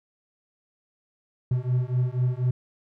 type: beating tone pair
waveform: triangle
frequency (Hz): 123.47 / 127.57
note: B2 / C3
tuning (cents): 0 / -43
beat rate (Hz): 4.1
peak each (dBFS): -23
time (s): 1.51-2.51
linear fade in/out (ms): 5
effects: none